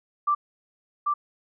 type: tone with echo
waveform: sine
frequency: 1174.7 Hz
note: D6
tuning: in tune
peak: -19 dBFS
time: 0.27-0.35 s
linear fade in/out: 10 ms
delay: 790 ms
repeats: 1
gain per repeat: -2 dB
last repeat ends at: 1.14 s
effects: none